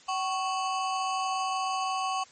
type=ring-modulated tone; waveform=square; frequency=932.3 Hz; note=A#5; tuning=in tune; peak=-25 dBFS; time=0.08-2.24 s; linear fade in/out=10 ms; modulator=173 Hz; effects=white hiss -55 dBFS RMS until 2.31 s + MP3 32 kbps